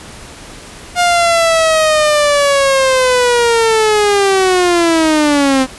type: linear sweep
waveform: sawtooth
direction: down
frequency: 712 to 257.9 Hz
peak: -5 dBFS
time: 0.95-5.67 s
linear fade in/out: 50 ms
effects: pink hiss -33 dBFS RMS until 5.78 s + resampled to 24000 Hz